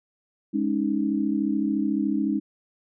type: chord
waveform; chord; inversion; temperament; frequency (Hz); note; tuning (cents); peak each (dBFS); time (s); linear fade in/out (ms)
sine; Ab suspended fourth; none; equal; 207.7 / 277.2 / 311.1; Ab3 / Db4 / Eb4; 0 / 0 / 0; -26; 0.53-2.4; 20
effects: none